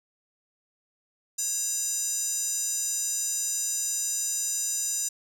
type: tone with high-pass filter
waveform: square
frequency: 549 Hz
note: C#5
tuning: 17 cents flat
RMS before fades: -29 dBFS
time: 1.38-5.09 s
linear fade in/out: 10 ms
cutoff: 6800 Hz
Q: 6.9
effects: none